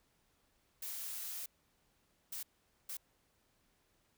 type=noise bursts at uneven times; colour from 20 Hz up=blue; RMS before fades=-43 dBFS; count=3; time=0.82-1.46 / 2.32-2.43 / 2.89-2.97 s; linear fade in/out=5 ms; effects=pink hiss -75 dBFS RMS until 4.17 s